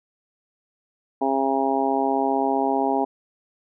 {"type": "harmonic tone", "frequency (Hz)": 135.4, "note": "C#3", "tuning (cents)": -40, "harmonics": [2, 3, 4, 5, 6, 7], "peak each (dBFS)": [-25, -26, -32, -26, -24, -29], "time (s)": [1.21, 3.05], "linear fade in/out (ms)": 10, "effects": []}